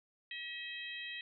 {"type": "harmonic tone", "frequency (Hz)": 640, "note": "D#5", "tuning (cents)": 49, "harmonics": [3, 4, 5, 6], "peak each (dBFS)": [-45, -46, -47, -50], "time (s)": [0.31, 1.21], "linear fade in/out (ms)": 2, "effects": []}